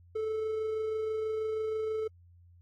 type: tone with amplitude modulation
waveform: triangle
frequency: 437.1 Hz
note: A4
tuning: 11 cents flat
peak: -27 dBFS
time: 0.15-2.08 s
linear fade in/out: 10 ms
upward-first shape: sine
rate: 26.2 Hz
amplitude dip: 25%
effects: added 87 Hz sine -55 dBFS peak until 2.61 s + AAC 64 kbps